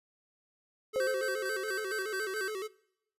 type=tone with vibrato; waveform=square; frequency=404.2 Hz; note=G#4; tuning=47 cents flat; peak=-36 dBFS; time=0.93-2.68 s; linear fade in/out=20 ms; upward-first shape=square; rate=7.1 Hz; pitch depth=110 cents each way
type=tone with exponential decay; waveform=sine; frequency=522 Hz; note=C5; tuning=4 cents flat; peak=-27 dBFS; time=0.96-2.67 s; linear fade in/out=0 ms; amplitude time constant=370 ms
type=tone with tremolo; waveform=square; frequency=1552 Hz; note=G6; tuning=18 cents flat; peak=-35 dBFS; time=1-2.5 s; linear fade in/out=2 ms; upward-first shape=square; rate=4.4 Hz; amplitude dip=55%
effects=noise-tail reverb RT60 0.8 s tail -22 dB re dry + resampled to 32000 Hz